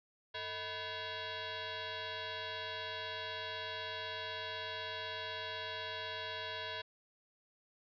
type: tone with frequency modulation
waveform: sine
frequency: 1174 Hz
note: D6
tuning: 1 cent flat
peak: -39 dBFS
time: 0.34-6.82 s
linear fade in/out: 10 ms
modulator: 540 Hz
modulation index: 5.5
effects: none